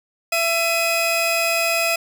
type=tone pair together; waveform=sawtooth; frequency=669 / 2523 Hz; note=E5 / D#7; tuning=+25 / +23 cents; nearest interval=octave + major seventh; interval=2298 cents; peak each=-17 dBFS; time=0.32-1.96 s; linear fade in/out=5 ms; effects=none